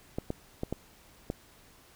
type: clicks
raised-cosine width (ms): 2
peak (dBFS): -18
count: 5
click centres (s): 0.185 / 0.304 / 0.634 / 0.726 / 1.301
effects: pink hiss -58 dBFS RMS until 1.95 s